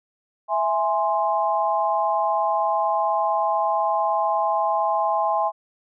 sine chord, E augmented, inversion none, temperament equal, 659.3 / 830.6 / 1046.5 Hz, E5 / G#5 / B#5, 0 / 0 / 0 cents, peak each -24 / -22 / -24 dBFS, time 0.48-5.52 s, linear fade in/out 50 ms, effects none

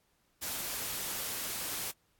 white noise, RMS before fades -37 dBFS, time 0.41-1.92 s, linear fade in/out 20 ms, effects pink hiss -73 dBFS RMS until 2.19 s + AAC 64 kbps

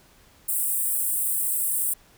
pink high-pass noise, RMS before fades -25 dBFS, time 0.48-1.94 s, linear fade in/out 10 ms, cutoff 8100 Hz, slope 96 dB/octave, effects pink hiss -56 dBFS RMS until 2.17 s

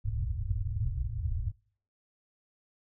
white low-pass noise, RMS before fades -32 dBFS, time 0.04-1.52 s, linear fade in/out 20 ms, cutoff 120 Hz, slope 96 dB/octave, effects noise-tail reverb RT60 0.5 s tail -24 dB re dry

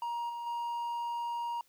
triangle tone with level steps, 944 Hz, A#5, 22 cents sharp, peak -31 / -35 / -31 dBFS, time 0.02-1.61 s, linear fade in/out 2 ms, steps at 0.29 / 0.46 s, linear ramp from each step 10 ms, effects white hiss -68 dBFS RMS until 1.68 s

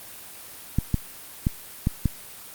clicks, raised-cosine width 5 ms, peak -8 dBFS, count 5, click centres 0.786 / 0.943 / 1.469 / 1.871 / 2.057 s, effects white hiss -42 dBFS RMS until 2.54 s + Opus 32 kbps

